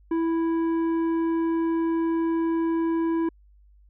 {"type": "tone with tanh clipping", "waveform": "sine", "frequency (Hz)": 329.6, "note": "E4", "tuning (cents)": 0, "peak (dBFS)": -23, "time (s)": [0.11, 3.29], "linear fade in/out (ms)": 5, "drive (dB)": 9, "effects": ["added 50 Hz sine -52 dBFS peak until 3.89 s"]}